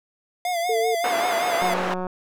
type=tone with vibrato; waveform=square; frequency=698.5 Hz; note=F5; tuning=in tune; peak=-23 dBFS; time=0.45-1.74 s; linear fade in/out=2 ms; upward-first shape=sine; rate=5.2 Hz; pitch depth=69 cents each way
type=tone; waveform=sine; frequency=448.1 Hz; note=A4; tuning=32 cents sharp; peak=-21 dBFS; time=0.69-0.95 s; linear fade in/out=5 ms
type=band-pass noise; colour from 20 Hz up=white; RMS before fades=-27 dBFS; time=1.04-1.94 s; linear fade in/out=2 ms; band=410 to 1200 Hz; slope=12 dB/octave
type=click train; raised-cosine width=1 ms; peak=-16 dBFS; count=83; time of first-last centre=1.62-2.068 s; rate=183 Hz
effects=none